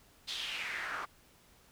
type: noise with band-pass filter sweep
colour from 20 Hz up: pink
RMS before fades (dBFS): -39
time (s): 0.27-1.06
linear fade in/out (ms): 20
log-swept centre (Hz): 4000 to 1200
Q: 3.5
effects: pink hiss -63 dBFS RMS until 1.71 s